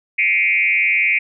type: tone with frequency modulation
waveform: sine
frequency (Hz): 2295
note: D7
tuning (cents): -40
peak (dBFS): -13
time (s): 0.18-1.19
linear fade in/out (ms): 10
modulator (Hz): 180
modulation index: 1.3
effects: none